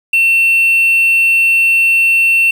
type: tone with quantisation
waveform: triangle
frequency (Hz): 2700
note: E7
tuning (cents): +41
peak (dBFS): -6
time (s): 0.13-2.51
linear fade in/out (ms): 5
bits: 6
effects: none